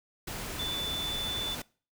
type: tone in noise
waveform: sine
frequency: 3503 Hz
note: A7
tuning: 8 cents flat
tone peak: -32 dBFS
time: 0.59-1.55 s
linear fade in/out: 5 ms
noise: pink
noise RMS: -38 dBFS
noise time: 0.27-1.62 s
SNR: +3 dB
effects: noise-tail reverb RT60 0.4 s tail -23 dB re dry